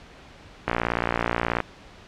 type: click train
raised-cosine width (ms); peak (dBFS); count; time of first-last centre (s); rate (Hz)
0.5; -7; 55; 0.68-1.603; 58.5
effects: pink hiss -47 dBFS RMS until 2.07 s + low-pass 4000 Hz 12 dB/octave